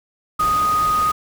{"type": "tone in noise", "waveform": "sine", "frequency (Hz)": 1243, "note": "D#6", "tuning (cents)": -2, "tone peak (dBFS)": -15, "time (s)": [0.39, 1.12], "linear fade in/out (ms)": 10, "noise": "pink", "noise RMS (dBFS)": -30, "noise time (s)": [0.39, 1.12], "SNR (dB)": 12, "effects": []}